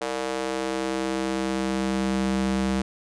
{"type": "tone with high-pass filter sweep", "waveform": "square", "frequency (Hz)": 65.41, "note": "C2", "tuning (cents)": 0, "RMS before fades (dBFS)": -26, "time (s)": [0.01, 2.82], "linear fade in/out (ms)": 5, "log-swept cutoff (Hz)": [500, 150], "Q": 1.7, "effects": ["resampled to 22050 Hz"]}